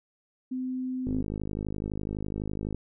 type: tone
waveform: sine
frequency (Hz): 256.4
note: C4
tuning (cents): -35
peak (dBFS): -29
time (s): 0.51-1.22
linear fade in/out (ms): 10
type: click train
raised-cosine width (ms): 3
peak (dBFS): -20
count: 88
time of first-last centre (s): 1.07-2.746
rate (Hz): 51.9
effects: none